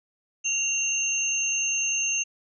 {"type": "tone pair together", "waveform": "sine", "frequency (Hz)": [2767, 6335], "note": ["F7", "G8"], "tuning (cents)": [-17, 17], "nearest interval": "octave + major second", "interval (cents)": 1434, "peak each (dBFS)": [-27, -25], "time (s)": [0.44, 2.24], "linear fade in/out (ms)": 20, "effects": []}